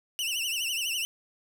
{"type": "tone with vibrato", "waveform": "sawtooth", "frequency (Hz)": 2823, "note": "F7", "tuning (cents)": 18, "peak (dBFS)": -25, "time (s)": [0.19, 1.05], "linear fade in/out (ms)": 0, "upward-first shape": "triangle", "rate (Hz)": 12, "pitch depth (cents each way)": 150, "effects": ["10-bit"]}